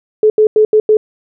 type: tone bursts at uneven times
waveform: sine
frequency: 430 Hz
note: A4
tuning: 40 cents flat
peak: -5 dBFS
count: 5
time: 0.23-0.3 / 0.38-0.47 / 0.56-0.65 / 0.73-0.8 / 0.89-0.97 s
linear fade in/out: 2 ms
effects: none